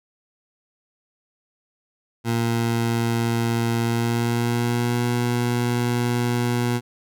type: tone with pitch glide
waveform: 20% pulse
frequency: 116.54 to 120.72 Hz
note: A#2 to B2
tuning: 0 to -39 cents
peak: -15 dBFS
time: 2.24-6.81 s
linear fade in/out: 50 ms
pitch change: +61 cents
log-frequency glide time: 3.83-5.03 s
effects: none